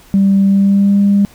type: tone with pitch glide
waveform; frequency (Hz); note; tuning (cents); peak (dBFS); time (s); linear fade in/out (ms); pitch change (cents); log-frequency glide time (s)
sine; 196 to 200.8; G3 to G3; 0 to +42; -6; 0.14-1.25; 0; +42; 0.46-1
effects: tanh soft clip ceiling -3 dBFS + pink hiss -44 dBFS RMS until 1.34 s